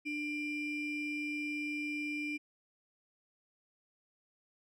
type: ring-modulated tone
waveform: triangle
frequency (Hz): 1337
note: E6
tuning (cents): +24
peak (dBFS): -30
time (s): 0.05-2.38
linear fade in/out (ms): 20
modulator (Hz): 1040
effects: none